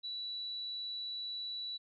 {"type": "tone", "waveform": "sine", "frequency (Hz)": 3941, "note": "B7", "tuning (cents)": -4, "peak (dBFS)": -38, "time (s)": [0.03, 1.78], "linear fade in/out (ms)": 20, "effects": []}